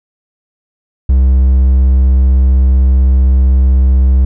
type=tone with hard clipping; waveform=triangle; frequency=65.41 Hz; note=C2; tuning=in tune; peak=-6 dBFS; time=1.09-4.25 s; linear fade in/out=5 ms; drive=6 dB; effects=none